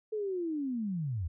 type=linear sweep; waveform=sine; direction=down; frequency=440 to 74.5 Hz; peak=-31 dBFS; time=0.12-1.28 s; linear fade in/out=10 ms; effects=none